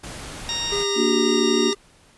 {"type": "noise", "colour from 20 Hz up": "pink", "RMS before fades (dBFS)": -35, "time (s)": [0.03, 0.84], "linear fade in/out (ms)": 10}
{"type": "harmonic tone", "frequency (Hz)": 932.3, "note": "A#5", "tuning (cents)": 0, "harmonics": [1, 2, 3, 4, 5, 6, 8], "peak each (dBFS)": [-37, -37, -34, -27, -39, -28, -38], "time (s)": [0.49, 1.73], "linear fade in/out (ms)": 0}
{"type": "tone with vibrato", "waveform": "square", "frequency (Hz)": 402.5, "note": "G4", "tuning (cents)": 46, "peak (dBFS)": -24, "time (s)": [0.71, 1.75], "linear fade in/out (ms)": 20, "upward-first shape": "sine", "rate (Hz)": 3.7, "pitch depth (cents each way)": 11}
{"type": "chord", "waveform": "sine", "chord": "Bb augmented", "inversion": "none", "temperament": "equal", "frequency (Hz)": [233.1, 293.7, 370], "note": ["Bb3", "D4", "F#4"], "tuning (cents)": [0, 0, 0], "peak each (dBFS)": [-23, -24, -21], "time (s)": [0.95, 1.73], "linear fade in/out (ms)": 50}
{"effects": ["pink hiss -54 dBFS RMS until 2.17 s", "resampled to 24000 Hz"]}